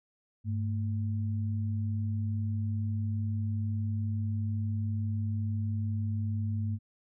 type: tone pair together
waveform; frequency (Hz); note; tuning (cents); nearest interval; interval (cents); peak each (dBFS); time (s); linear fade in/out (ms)
sine; 101.2 / 223.5; G#2 / A3; -44 / +27; octave + major second; 1371; -29 / -37; 0.44-6.79; 50
effects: none